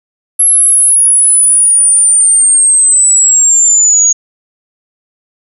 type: linear sweep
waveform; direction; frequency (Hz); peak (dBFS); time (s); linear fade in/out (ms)
sine; down; 11175 to 6645; -4; 0.39-4.13; 10
effects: none